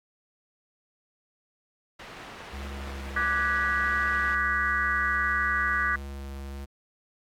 white low-pass noise, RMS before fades -44 dBFS, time 1.99-4.35 s, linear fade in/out 5 ms, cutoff 2100 Hz, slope 12 dB/octave
square tone with vibrato, 69 Hz, C#2, 7 cents flat, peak -36 dBFS, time 2.52-6.66 s, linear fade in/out 20 ms, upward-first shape sine, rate 1.5 Hz, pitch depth 11 cents each way
sine chord, G# half-diminished seventh, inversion second, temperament equal with one note detuned, 1174.7 / 1480 / 1661.2 / 1943.8 Hz, D6 / F#6 / G#6 / B6, 0 / 0 / 0 / -28 cents, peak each -29 dBFS, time 3.16-5.96 s, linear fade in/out 5 ms
effects AAC 64 kbps

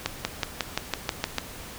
accelerating click train, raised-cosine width 0.2 ms, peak -7 dBFS, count 9, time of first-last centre 0.06-1.383 s, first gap 190 ms, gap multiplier 0.96, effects pink hiss -41 dBFS RMS until 1.78 s

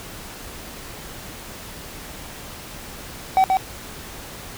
triangle tone with echo, 761 Hz, F#5, 48 cents sharp, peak -10 dBFS, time 3.37-3.44 s, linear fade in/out 0 ms, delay 130 ms, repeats 1, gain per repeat -3 dB, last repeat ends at 3.57 s, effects pink hiss -37 dBFS RMS until 4.57 s

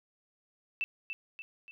sine tone with echo, 2658 Hz, E7, 14 cents sharp, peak -29 dBFS, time 0.81-0.84 s, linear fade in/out 0 ms, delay 290 ms, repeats 3, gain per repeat -6 dB, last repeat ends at 1.71 s, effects none

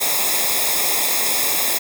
white noise with comb filter, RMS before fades -19 dBFS, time 0-1.79 s, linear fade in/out 20 ms, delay 0.67 ms, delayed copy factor -0.85, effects none

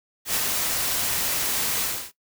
white noise with ADSR envelope, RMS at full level -23 dBFS, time 0.25-2.12 s, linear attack 92 ms, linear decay 57 ms, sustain -2 dB, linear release 290 ms, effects noise-tail reverb RT60 0.1 s tail -17 dB re dry

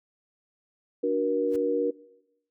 sine chord, D augmented, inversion none, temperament equal with one note detuned, 293.7 / 370 / 475.1 Hz, D4 / F#4 / A#4, 0 / 0 / +33 cents, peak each -29 / -30 / -25 dBFS, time 1.03-1.91 s, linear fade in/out 10 ms
pink noise with exponential growth, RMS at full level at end -43 dBFS, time 1.46-1.56 s, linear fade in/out 2 ms, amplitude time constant 20 ms
effects noise-tail reverb RT60 0.9 s tail -21 dB re dry

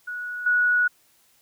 sine tone with level steps, 1464 Hz, F#6, 19 cents flat, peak -29 / -17 dBFS, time 0.07-0.88 s, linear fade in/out 10 ms, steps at 0.46 s, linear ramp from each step 5 ms, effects white hiss -61 dBFS RMS until 1.41 s

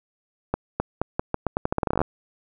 accelerating click train, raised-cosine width 1 ms, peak -8 dBFS, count 19, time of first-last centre 0.54-2.016 s, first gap 260 ms, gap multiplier 0.83, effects none

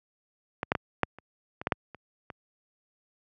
clicks, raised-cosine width 0.5 ms, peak -14 / -8 / -12 / -6 / -30 / -22 / -11 / -7 / -28 / -24 dBFS, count 10, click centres 0.631 / 0.719 / 0.752 / 1.033 / 1.186 / 1.615 / 1.671 / 1.722 / 1.947 / 2.302 s, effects high-pass 80 Hz 12 dB/octave

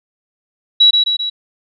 sine tone with echo, 3900 Hz, B7, 23 cents flat, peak -5 dBFS, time 0.8-0.91 s, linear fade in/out 10 ms, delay 130 ms, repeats 3, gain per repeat -4 dB, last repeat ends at 1.3 s, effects none

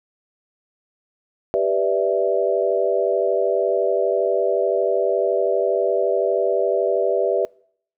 sine chord, E minor seventh, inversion first, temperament equal, 392 / 493.9 / 587.3 / 659.3 Hz, G4 / B4 / D5 / E5, 0 / 0 / 0 / 0 cents, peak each -22 dBFS, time 1.54-7.45 s, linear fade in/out 0 ms, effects noise-tail reverb RT60 0.6 s tail -25 dB re dry

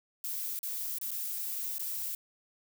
violet noise with dropouts, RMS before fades -36 dBFS, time 0.24-2.15 s, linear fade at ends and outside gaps 2 ms, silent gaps 0.591-0.63 / 0.985-1.013 / 1.108-1.114 / 1.783-1.794 s, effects none

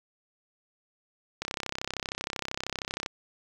click train, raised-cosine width 0.2 ms, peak -14 dBFS, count 55, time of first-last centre 1.42-3.061 s, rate 32.9 Hz, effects 7-bit

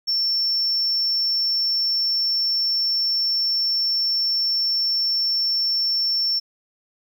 sine tone, 5420 Hz, E8, 47 cents sharp, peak -17 dBFS, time 0.07-6.4 s, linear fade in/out 20 ms, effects tanh soft clip ceiling -16 dBFS + 9-bit

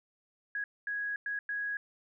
sine tone bursts at uneven times, 1660 Hz, G#6, 1 cent flat, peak -32 dBFS, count 4, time 0.55-0.64 / 0.87-1.16 / 1.26-1.39 / 1.49-1.77 s, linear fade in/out 2 ms, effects none

